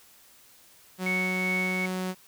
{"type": "tone", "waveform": "sawtooth", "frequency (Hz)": 185, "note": "F#3", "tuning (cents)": 0, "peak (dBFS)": -25, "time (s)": [0.98, 2.15], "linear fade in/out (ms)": 50}
{"type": "tone with tremolo", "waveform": "sine", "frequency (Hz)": 2217, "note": "C#7", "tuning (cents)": 0, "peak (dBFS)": -25, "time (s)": [1.06, 1.86], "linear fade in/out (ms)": 5, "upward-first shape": "sine", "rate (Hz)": 2.6, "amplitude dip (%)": 40}
{"effects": ["white hiss -56 dBFS RMS until 2.27 s"]}